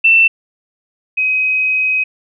sine tone pair in turn, 2677 / 2527 Hz, E7 / D#7, +26 / +26 cents, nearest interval minor second, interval 100 cents, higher first, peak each -6 / -12 dBFS, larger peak first, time 0.04-0.28 / 1.17-2.04 s, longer second, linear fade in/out 10 ms, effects none

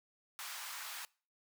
pink high-pass noise, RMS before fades -45 dBFS, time 0.39-1.05 s, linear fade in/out 0 ms, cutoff 960 Hz, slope 24 dB/octave, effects noise-tail reverb RT60 0.4 s tail -24 dB re dry

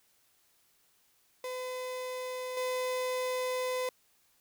35% pulse tone with level steps, 507 Hz, B4, 45 cents sharp, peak -34 / -29 dBFS, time 1.44-3.89 s, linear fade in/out 2 ms, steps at 2.57 s, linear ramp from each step 2 ms, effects white hiss -69 dBFS RMS until 4.4 s

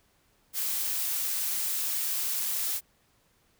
blue noise, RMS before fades -30 dBFS, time 0.53-2.81 s, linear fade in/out 50 ms, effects pink hiss -67 dBFS RMS until 3.59 s

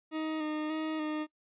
40% pulse tone with vibrato, 310.1 Hz, D#4, 6 cents flat, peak -31 dBFS, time 0.11-1.27 s, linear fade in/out 50 ms, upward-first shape square, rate 1.7 Hz, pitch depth 22 cents each way, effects noise-tail reverb RT60 0.1 s tail -24 dB re dry + resampled to 8000 Hz

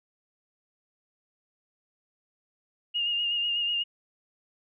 sine tone with vibrato, 2838 Hz, F7, 27 cents sharp, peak -25 dBFS, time 2.94-3.84 s, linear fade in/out 20 ms, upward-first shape sine, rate 8.1 Hz, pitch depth 29 cents each way, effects none

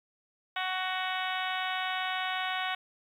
harmonic tone, 372.1 Hz, F#4, 10 cents sharp, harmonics 2 / 3 / 4 / 5 / 6 / 7 / 8 / 9 / 10, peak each -35 / -38 / -37 / -39 / -39 / -44 / -40 / -43 / -42 dBFS, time 0.56-2.75 s, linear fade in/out 5 ms, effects 10-bit

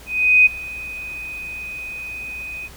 sine tone with ADSR envelope, 2500 Hz, D#7, 8 cents sharp, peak -7 dBFS, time 0.06-2.69 s, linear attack 400 ms, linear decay 15 ms, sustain -21 dB, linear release 36 ms, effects added 60 Hz sine -43 dBFS peak until 2.76 s + pink hiss -43 dBFS RMS until 2.76 s

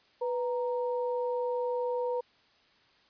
sine tone pair together, 493.9 / 932.4 Hz, B4 / A#5, 0 / 0 cents, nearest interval major seventh, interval 1100 cents, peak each -29 / -36 dBFS, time 0.21-2.21 s, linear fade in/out 10 ms, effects white hiss -64 dBFS RMS until 3.09 s + resampled to 11025 Hz

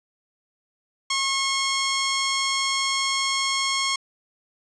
10% pulse tone, 1085 Hz, C#6, 37 cents flat, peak -13 dBFS, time 1.1-3.96 s, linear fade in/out 5 ms, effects resampled to 24000 Hz

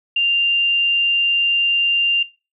sine tone, 2789 Hz, F7, 3 cents flat, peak -14 dBFS, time 0.16-2.23 s, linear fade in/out 5 ms, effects noise-tail reverb RT60 0.3 s tail -20 dB re dry

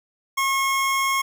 25% pulse tone, 1085 Hz, C#6, 37 cents flat, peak -16 dBFS, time 0.37-1.22 s, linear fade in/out 10 ms, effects none

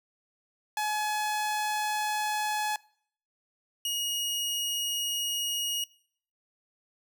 sawtooth tone pair in turn, 848 / 2879 Hz, G#5 / F#7, +36 / -48 cents, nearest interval octave + major sixth, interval 2116 cents, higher second, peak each -24 / -25 dBFS, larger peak first, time 0.77-2.76 / 3.85-5.84 s, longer neither, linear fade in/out 2 ms, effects noise-tail reverb RT60 0.6 s tail -23 dB re dry

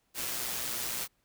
white noise with amplitude modulation, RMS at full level -33 dBFS, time 0.14-1.08 s, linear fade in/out 50 ms, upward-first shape sine, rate 123 Hz, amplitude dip 40%, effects pink hiss -74 dBFS RMS until 1.24 s

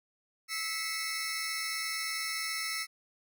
sawtooth tone cluster, 1306 / 1966 / 2046 / 2195 / 5340 Hz, E6 / B6 / C7 / C#7 / E8, -17 / -8 / -39 / -18 / +22 cents, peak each -38 / -38 / -38 / -35 / -35 dBFS, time 0.48-2.87 s, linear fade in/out 50 ms, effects none

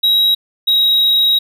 triangle tone pair in turn, 3839 / 3817 Hz, B7 / A#7, -50 / +40 cents, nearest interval unison, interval 10 cents, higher first, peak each -8 dBFS, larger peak neither, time 0.03-0.35 / 0.67-1.39 s, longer second, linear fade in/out 10 ms, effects none

